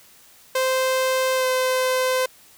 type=tone with pitch glide; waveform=sawtooth; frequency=520 to 514 Hz; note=C5 to C5; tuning=-11 to -31 cents; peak=-15 dBFS; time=0.55-2.26 s; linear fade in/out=5 ms; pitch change=-20 cents; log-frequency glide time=1.35-1.46 s; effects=white hiss -51 dBFS RMS until 2.57 s